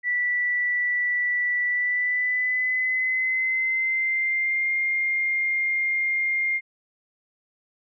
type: tone with pitch glide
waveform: sine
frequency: 1963 to 2116 Hz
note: B6 to C7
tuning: -11 to +19 cents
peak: -21 dBFS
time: 0.03-6.61 s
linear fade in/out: 50 ms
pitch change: +130 cents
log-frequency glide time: 1.65-4.71 s
effects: none